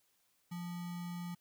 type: tone with sample-and-hold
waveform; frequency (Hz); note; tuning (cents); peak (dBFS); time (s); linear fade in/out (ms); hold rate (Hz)
sine; 174.61; F3; 0; -39; 0.51-1.35; 10; 1050
effects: white hiss -75 dBFS RMS until 1.4 s